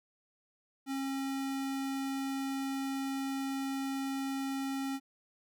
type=tone; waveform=square; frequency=270.9 Hz; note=C#4; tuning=40 cents flat; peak=-34 dBFS; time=0.86-5 s; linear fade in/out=50 ms; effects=none